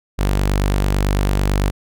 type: tone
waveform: sawtooth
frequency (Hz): 49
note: G1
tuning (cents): 0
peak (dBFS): -11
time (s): 0.18-1.71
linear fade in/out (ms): 20
effects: none